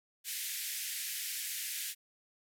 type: band-pass noise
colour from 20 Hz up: white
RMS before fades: -39 dBFS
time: 0.24-1.95 s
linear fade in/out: 50 ms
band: 1700 to 15000 Hz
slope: 48 dB/octave
effects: none